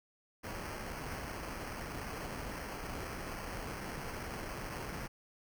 pink noise with sample-and-hold, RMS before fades -42 dBFS, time 0.43-5.08 s, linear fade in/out 20 ms, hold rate 3675 Hz, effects none

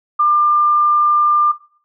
sine tone, 1196 Hz, D6, 31 cents sharp, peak -10 dBFS, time 0.19-1.52 s, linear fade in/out 10 ms, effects noise-tail reverb RT60 0.5 s tail -19 dB re dry

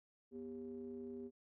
triangle ring-modulated tone, 76.4 Hz, D#2, 31 cents flat, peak -40 dBFS, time 0.31-1.31 s, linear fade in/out 50 ms, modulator 321 Hz, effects none

